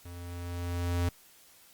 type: tone with level ramp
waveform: square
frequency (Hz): 87.31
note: F2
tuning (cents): 0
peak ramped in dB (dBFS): -43 to -26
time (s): 0.05-1.09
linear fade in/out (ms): 5
effects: white hiss -58 dBFS RMS until 1.73 s + Opus 48 kbps